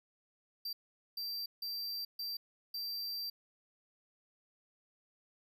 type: tone bursts at uneven times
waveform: square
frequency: 4699 Hz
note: D8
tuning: in tune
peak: -38 dBFS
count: 5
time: 0.65-0.73 / 1.17-1.46 / 1.62-2.05 / 2.19-2.37 / 2.74-3.3 s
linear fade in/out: 5 ms
effects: none